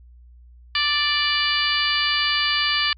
harmonic tone with a mistuned harmonic, 587.3 Hz, D5, in tune, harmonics 2 / 3 / 4 / 5 / 6 / 7 / 8, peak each -27 / -25 / -26 / -24 / -28 / -29 / -25 dBFS, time 0.75-2.93 s, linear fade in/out 2 ms, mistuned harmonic 8, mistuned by -26 cents, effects added 60 Hz sine -44 dBFS peak until 2.97 s + MP3 64 kbps

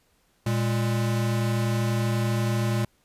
square tone pair together, 116.54 / 205 Hz, A#2 / G#3, 0 / -22 cents, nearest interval minor seventh, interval 978 cents, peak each -24 / -30 dBFS, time 0.46-2.85 s, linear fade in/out 5 ms, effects pink hiss -66 dBFS RMS until 3.04 s + resampled to 32000 Hz

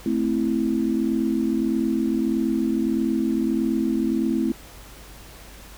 sine chord, A minor, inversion none, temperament equal, 220 / 261.6 / 329.6 Hz, A3 / C4 / E4, 0 / 0 / 0 cents, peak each -24 dBFS, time 0.06-4.52 s, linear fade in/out 2 ms, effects added 50 Hz sine -45 dBFS peak until 5.77 s + pink hiss -45 dBFS RMS until 5.77 s

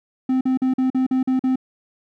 triangle tone bursts, 259.3 Hz, C4, 15 cents flat, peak -14 dBFS, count 8, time 0.29-1.558 s, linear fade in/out 5 ms, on 120 ms, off 44 ms, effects none

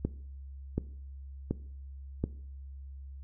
click train, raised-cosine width 3 ms, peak -16 dBFS, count 4, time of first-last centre 0.05-2.24 s, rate 1.37 Hz, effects noise-tail reverb RT60 0.6 s tail -19 dB re dry + added 68 Hz sine -42 dBFS peak until 3.23 s

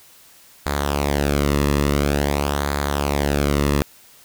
sawtooth tone with flanger, 71.7 Hz, D2, 41 cents flat, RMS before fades -20 dBFS, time 0.66-3.82 s, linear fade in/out 0 ms, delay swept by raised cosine 0.35 to 1.33 ms, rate 0.48 Hz, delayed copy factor -0.65, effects white hiss -49 dBFS RMS until 4.24 s

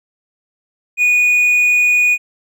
triangle tone, 2463 Hz, D#7, 18 cents flat, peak -8 dBFS, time 0.97-2.18 s, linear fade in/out 50 ms, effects none

